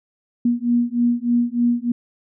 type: beating tone pair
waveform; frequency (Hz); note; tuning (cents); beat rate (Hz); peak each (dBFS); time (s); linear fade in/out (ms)
sine; 237.8 / 241.1; A#3 / B3; +35 / -41; 3.3; -19; 0.45-1.92; 5
effects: none